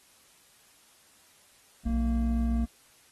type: tone pair together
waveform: triangle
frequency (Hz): 60.41 / 230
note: B1 / A#3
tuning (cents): -38 / -23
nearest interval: octave + major seventh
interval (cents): 2315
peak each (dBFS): -24 / -26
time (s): 1.85-2.66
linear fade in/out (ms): 20
effects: white hiss -60 dBFS RMS until 3.11 s + AAC 32 kbps